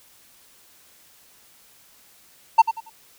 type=tone with echo; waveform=triangle; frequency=902 Hz; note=A5; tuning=43 cents sharp; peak=-6 dBFS; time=2.58-2.62 s; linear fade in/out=10 ms; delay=93 ms; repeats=3; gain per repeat=-11 dB; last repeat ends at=2.899 s; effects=white hiss -54 dBFS RMS until 3.18 s